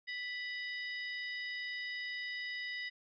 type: harmonic tone with a mistuned harmonic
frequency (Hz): 987.8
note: B5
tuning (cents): 0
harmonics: 2 / 3 / 4 / 5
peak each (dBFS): -39 / -49 / -49 / -49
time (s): 0.07-2.9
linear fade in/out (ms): 20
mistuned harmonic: 4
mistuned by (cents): -87
effects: none